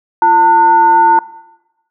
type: tone with frequency modulation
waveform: sine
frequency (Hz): 902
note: A5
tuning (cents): +43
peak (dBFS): -5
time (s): 0.22-1.19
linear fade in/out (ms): 2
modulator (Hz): 558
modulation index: 0.36
effects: noise-tail reverb RT60 1.0 s tail -19 dB re dry